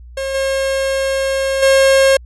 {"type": "tone with level steps", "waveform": "45% pulse", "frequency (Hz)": 539, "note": "C#5", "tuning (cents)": -49, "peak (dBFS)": [-19, -15, -8], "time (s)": [0.17, 2.17], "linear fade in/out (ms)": 5, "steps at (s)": [0.34, 1.62], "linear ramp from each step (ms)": 10, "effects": ["added 60 Hz sine -34 dBFS peak until 2.25 s", "resampled to 24000 Hz"]}